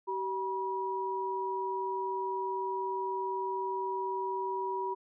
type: tone pair together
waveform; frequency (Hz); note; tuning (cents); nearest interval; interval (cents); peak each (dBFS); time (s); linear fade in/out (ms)
sine; 383.4 / 966; G4 / B5; -38 / -39; octave + major third; 1599; -35 / -33; 0.07-4.95; 20
effects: none